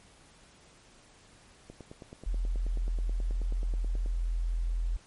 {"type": "click train", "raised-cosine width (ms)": 2, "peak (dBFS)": -31, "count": 23, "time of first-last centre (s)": [1.7, 4.061], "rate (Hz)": 9.32}
{"type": "tone", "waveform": "sine", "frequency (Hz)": 42.14, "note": "E1", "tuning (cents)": 39, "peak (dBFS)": -27, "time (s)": [2.26, 4.97], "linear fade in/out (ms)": 10}
{"effects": ["pink hiss -58 dBFS RMS until 5.06 s", "MP3 48 kbps"]}